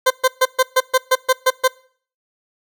20% pulse tone bursts, 516 Hz, C5, 24 cents flat, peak -6 dBFS, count 10, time 0.06-1.68 s, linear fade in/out 10 ms, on 45 ms, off 130 ms, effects noise-tail reverb RT60 0.5 s tail -23 dB re dry

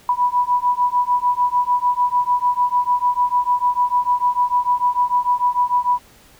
sine beating tone pair, 980 / 986.7 Hz, B5 / B5, -14 / -2 cents, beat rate 6.7 Hz, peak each -18 dBFS, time 0.09-5.99 s, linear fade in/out 2 ms, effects pink hiss -49 dBFS RMS until 6.39 s

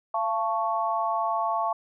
sine chord, F augmented, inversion none, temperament equal with one note detuned, 683.3 / 880 / 1108.7 Hz, F5 / A5 / C#6, -38 / 0 / 0 cents, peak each -28 dBFS, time 0.14-1.73 s, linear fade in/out 5 ms, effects none

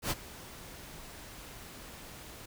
pink noise with ADSR envelope, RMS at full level -30 dBFS, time 0.02-2.46 s, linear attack 87 ms, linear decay 34 ms, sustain -18 dB, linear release 8 ms, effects none

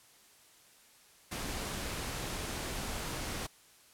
pink noise, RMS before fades -38 dBFS, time 1.31-3.47 s, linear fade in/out 10 ms, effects white hiss -61 dBFS RMS until 3.93 s + low-pass 12000 Hz 12 dB/octave

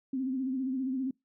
sine tone with vibrato, 261.6 Hz, C4, in tune, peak -29 dBFS, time 0.13-1.11 s, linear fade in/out 5 ms, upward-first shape sine, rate 15 Hz, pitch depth 65 cents each way, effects noise-tail reverb RT60 0.2 s tail -25 dB re dry

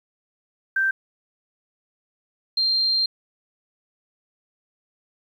sine tone pair in turn, 1565 / 4178 Hz, G6 / C8, -3 / -3 cents, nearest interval octave + perfect fourth, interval 1700 cents, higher second, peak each -18 dBFS, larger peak neither, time 0.76-0.91 / 2.57-3.06 s, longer second, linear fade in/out 5 ms, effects 9-bit

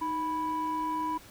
sine tone pair together, 311.1 / 985.8 Hz, D#4 / B5, 0 / -3 cents, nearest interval octave + minor sixth, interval 1997 cents, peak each -33 / -28 dBFS, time 0.01-1.18 s, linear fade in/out 10 ms, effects tanh soft clip ceiling -25 dBFS + pink hiss -52 dBFS RMS until 1.3 s

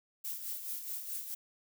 violet noise with tremolo, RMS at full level -38 dBFS, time 0.24-1.35 s, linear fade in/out 10 ms, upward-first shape sine, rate 4.7 Hz, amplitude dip 55%, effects none

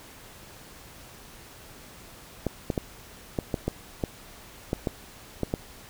clicks, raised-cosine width 2 ms, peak -12 dBFS, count 11, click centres 2.467 / 2.702 / 2.778 / 3.388 / 3.542 / 3.68 / 4.038 / 4.731 / 4.872 / 5.433 / 5.539 s, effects pink hiss -48 dBFS RMS until 5.89 s

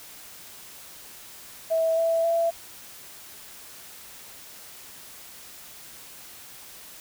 sine tone with pitch steps, 651 / 660.5 / 670.1 Hz, E5 / E5 / E5, -22 / +3 / +28 cents, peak -20 dBFS, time 1.7-2.51 s, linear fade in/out 20 ms, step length 270 ms, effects white hiss -45 dBFS RMS until 7 s

